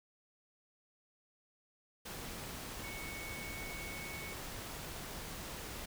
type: tone in noise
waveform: sine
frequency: 2217 Hz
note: C#7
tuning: in tune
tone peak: -46 dBFS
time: 2.83-4.34 s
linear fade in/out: 10 ms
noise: pink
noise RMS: -45 dBFS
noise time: 2.05-5.86 s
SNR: -4 dB
effects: none